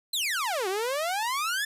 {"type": "exponential two-way sweep", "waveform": "sawtooth", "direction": "down then up", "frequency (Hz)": [4222, 362.7, 1777], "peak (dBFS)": -23, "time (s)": [0.13, 1.65], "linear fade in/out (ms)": 5, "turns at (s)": 0.68, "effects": ["resampled to 32000 Hz", "9-bit"]}